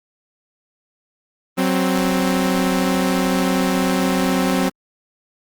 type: tone pair together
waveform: sawtooth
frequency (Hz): 186.3 / 262.8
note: F#3 / C4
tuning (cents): +12 / +8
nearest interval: tritone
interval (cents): 596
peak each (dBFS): -15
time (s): 1.57-4.7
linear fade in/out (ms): 20
effects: Opus 24 kbps